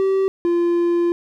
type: tone pair in turn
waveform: triangle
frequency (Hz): 385.6 / 344.8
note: G4 / F4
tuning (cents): -28 / -22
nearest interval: major second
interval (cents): 194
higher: first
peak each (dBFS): -13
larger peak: neither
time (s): 0-0.28 / 0.45-1.12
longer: second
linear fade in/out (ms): 0
effects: none